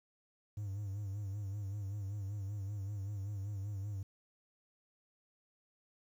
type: tone with vibrato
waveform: triangle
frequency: 100.5 Hz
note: G2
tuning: 44 cents sharp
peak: -35 dBFS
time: 0.57-4.03 s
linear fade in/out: 5 ms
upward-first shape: sine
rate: 5.2 Hz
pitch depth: 78 cents each way
effects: tanh soft clip ceiling -31 dBFS + 11-bit